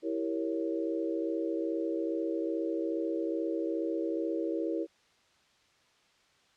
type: chord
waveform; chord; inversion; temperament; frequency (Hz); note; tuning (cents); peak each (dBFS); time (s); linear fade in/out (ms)
sine; E diminished seventh; none; equal; 329.6 / 392 / 466.2 / 554.4; E4 / G4 / Bb4 / Db5; 0 / 0 / 0 / 0; -32 / -38 / -36 / -38; 0.02-4.87; 50
effects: white hiss -66 dBFS RMS until 6.56 s + low-pass 5000 Hz 12 dB/octave